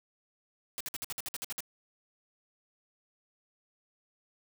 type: noise bursts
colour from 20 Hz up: white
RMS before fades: -37 dBFS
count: 11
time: 0.78-1.605 s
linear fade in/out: 0 ms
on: 25 ms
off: 55 ms
effects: none